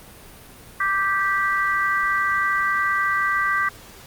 harmonic tone, 391.7 Hz, G4, 1 cent flat, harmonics 3 / 4 / 5, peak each -22 / -23 / -24 dBFS, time 0.8-3.69 s, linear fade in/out 5 ms, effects pink hiss -44 dBFS RMS until 4.06 s + Opus 32 kbps

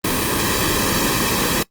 pink noise with comb filter, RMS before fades -19 dBFS, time 0.04-1.63 s, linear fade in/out 5 ms, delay 1.4 ms, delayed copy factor -0.65, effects noise-tail reverb RT60 0.1 s tail -20 dB re dry + Opus 32 kbps

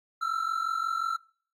triangle tone pair together, 1316 / 1361.6 Hz, E6 / F6, -3 / -44 cents, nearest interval minor second, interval 59 cents, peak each -28 dBFS, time 0.21-1.17 s, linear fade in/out 10 ms, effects noise-tail reverb RT60 0.5 s tail -25 dB re dry + AAC 64 kbps

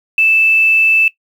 sine tone with quantisation, 2637 Hz, E7, in tune, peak -8 dBFS, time 0.18-1.08 s, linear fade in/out 2 ms, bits 6, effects noise-tail reverb RT60 0.1 s tail -17 dB re dry

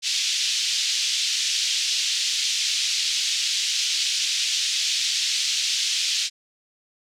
pink band-pass noise, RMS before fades -24 dBFS, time 0.02-6.3 s, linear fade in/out 50 ms, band 3000 to 6400 Hz, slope 24 dB/octave, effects none

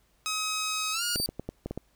10% pulse tone with pitch glide, 1270 to 1425.5 Hz, D#6 to F6, +35 to +35 cents, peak -20 dBFS, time 0.26-1.16 s, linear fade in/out 0 ms, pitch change +200 cents, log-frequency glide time 0.92-1.03 s
sawtooth tone with exponential growth, 4625 Hz, D8, 27 cents flat, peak -23 dBFS, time 0.29-1.26 s, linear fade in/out 0 ms, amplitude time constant 210 ms
clicks, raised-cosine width 2 ms, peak -20 dBFS, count 8, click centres 1.159 / 1.2 / 1.29 / 1.396 / 1.49 / 1.66 / 1.71 / 1.776 s
effects added 50 Hz sine -68 dBFS peak until 1.95 s + pink hiss -68 dBFS RMS until 1.95 s

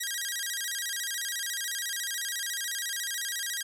10% pulse tone with vibrato, 1760 Hz, A6, in tune, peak -22 dBFS, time 0-3.63 s, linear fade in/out 10 ms, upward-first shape square, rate 14 Hz, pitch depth 150 cents each way, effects none

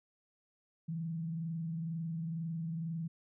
sine tone with frequency modulation, 164.1 Hz, E3, 8 cents flat, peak -35 dBFS, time 0.88-3.08 s, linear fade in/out 10 ms, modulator 22.1 Hz, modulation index 0.33, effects none

